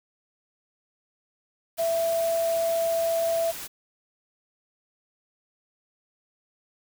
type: tone in noise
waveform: sine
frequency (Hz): 665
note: E5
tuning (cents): +15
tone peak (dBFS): -22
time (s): 1.78-3.52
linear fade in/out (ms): 20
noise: white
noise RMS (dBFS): -37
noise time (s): 1.77-3.68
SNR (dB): +12
effects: none